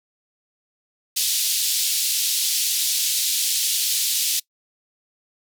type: band-pass noise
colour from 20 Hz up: pink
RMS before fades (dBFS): -22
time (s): 1.16-4.4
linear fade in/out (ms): 10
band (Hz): 3400 to 16000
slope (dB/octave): 24
effects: noise-tail reverb RT60 0.1 s tail -23 dB re dry